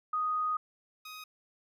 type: tone pair in turn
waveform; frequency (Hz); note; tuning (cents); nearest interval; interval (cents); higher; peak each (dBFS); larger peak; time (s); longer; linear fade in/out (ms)
sine / 15% pulse; 1244.5 / 1253.9; D#6 / D#6; 0 / +13; unison; 13; second; -28 / -37; first; 0.13-0.57 / 1.05-1.24; first; 5
effects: none